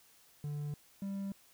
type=tone pair in turn; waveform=triangle; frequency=146.83 / 196.9 Hz; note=D3 / G3; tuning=0 / +8 cents; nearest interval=perfect fourth; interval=508 cents; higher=second; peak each=-34 / -34 dBFS; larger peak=neither; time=0.44-0.74 / 1.02-1.32 s; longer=neither; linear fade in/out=2 ms; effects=white hiss -64 dBFS RMS until 1.53 s